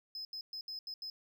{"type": "tone bursts at uneven times", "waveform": "triangle", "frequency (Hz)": 5100, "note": "D#8", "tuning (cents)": 42, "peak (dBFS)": -39, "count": 6, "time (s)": [[0.15, 0.25], [0.33, 0.41], [0.53, 0.61], [0.68, 0.79], [0.87, 0.94], [1.02, 1.1]], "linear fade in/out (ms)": 2, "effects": []}